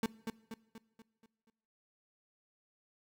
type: tone with echo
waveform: 35% pulse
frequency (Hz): 224.4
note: A3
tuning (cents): +34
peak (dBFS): -28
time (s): 0.03-0.06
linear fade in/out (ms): 2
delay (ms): 240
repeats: 6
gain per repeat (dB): -6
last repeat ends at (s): 1.5
effects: noise-tail reverb RT60 0.9 s tail -20 dB re dry